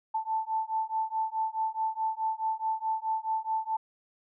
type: beating tone pair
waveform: sine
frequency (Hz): 880 / 884.7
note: A5 / A5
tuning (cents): 0 / +9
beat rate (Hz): 4.7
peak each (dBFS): -31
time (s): 0.14-3.77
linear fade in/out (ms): 10
effects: none